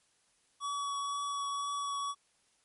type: tone with vibrato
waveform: square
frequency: 1133 Hz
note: C#6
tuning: 37 cents sharp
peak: -34 dBFS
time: 0.6-2.15 s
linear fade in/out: 50 ms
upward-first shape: triangle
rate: 2 Hz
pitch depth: 12 cents each way
effects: white hiss -71 dBFS RMS until 2.64 s + MP3 48 kbps